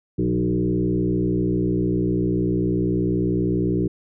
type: tone with frequency modulation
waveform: sine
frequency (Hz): 243.9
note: B3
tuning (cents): -21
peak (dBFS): -18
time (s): 0.18-3.88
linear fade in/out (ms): 10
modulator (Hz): 60.1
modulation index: 2.5
effects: none